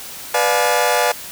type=chord; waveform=sawtooth; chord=B diminished seventh; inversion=none; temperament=just; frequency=493.9 / 592.7 / 711.2 / 853.4 Hz; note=B4 / D5 / F5 / Ab5; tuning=0 / +16 / +31 / +47 cents; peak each=-16 dBFS; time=0.34-1.12 s; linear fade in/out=5 ms; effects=white hiss -33 dBFS RMS until 1.31 s